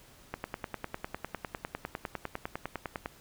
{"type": "click train", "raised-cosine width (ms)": 0.5, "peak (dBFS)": -19, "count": 28, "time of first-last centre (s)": [0.34, 3.059], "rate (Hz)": 9.93, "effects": ["pink hiss -57 dBFS RMS until 3.2 s"]}